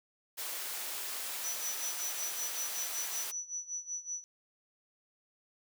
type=high-pass noise; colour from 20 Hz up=white; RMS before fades=-39 dBFS; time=0.37-3.32 s; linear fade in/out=20 ms; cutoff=460 Hz; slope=12 dB/octave
type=tone with tremolo; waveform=sine; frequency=5930 Hz; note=F#8; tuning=3 cents sharp; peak=-34 dBFS; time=1.44-4.24 s; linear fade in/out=0 ms; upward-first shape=sine; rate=5.3 Hz; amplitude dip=85%
effects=none